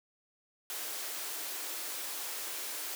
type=high-pass noise; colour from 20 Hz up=white; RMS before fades=-39 dBFS; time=0.7-2.95 s; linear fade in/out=0 ms; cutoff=280 Hz; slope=48 dB/octave; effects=none